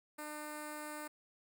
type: tone with notch filter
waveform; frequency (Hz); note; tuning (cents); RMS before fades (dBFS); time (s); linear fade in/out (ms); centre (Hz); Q
5% pulse; 301.2; D4; +44; -45; 0.18-1.08; 10; 3200; 0.62
effects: none